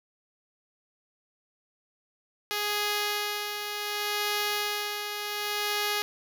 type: tone with tremolo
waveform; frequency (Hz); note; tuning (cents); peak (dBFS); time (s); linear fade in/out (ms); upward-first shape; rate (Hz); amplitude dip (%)
5% pulse; 415.3; G#4; 0; -15; 2.51-6.02; 0; sine; 0.67; 50
effects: none